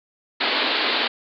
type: band-pass noise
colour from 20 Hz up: white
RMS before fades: -22 dBFS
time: 0.4-1.08 s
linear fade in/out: 10 ms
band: 230 to 4500 Hz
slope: 96 dB/octave
effects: none